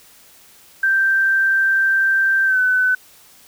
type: tone with pitch glide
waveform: sine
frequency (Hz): 1568 to 1508.5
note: G6 to F#6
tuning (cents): 0 to +33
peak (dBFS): -13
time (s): 0.83-2.95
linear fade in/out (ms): 5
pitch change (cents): -67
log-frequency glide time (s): 2.45-2.59
effects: white hiss -48 dBFS RMS until 3.47 s